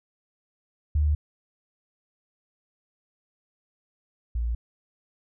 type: tone pair in turn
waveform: sine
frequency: 74.6 / 58.12 Hz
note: D2 / A#1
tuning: +28 / -4 cents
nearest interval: major third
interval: 432 cents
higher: first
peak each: -19 / -24 dBFS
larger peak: first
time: 0.95-1.15 / 4.35-4.55 s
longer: neither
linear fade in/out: 5 ms
effects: none